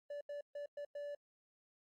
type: tone bursts at uneven times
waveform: triangle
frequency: 579 Hz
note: D5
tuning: 25 cents flat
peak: -40 dBFS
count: 5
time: 0.1-0.21 / 0.29-0.41 / 0.55-0.66 / 0.77-0.85 / 0.95-1.15 s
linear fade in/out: 5 ms
effects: AAC 64 kbps